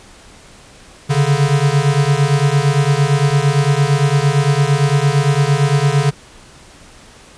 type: beating tone pair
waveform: square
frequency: 138 / 146.8 Hz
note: C#3 / D3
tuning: -7 / 0 cents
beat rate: 8.8 Hz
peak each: -15 dBFS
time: 1.09-6.11 s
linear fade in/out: 20 ms
effects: pink hiss -42 dBFS RMS until 7.37 s + resampled to 22050 Hz